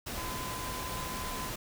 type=tone in noise; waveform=sine; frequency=1018 Hz; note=C6; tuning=48 cents flat; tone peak=-40 dBFS; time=0.17-1.5 s; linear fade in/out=10 ms; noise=pink; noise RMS=-38 dBFS; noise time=0.06-1.56 s; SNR=-5 dB; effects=none